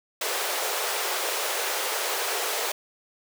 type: high-pass noise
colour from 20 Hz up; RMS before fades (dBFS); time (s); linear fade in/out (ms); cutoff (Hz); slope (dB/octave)
pink; -28; 0.21-2.72; 5; 400; 48
effects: none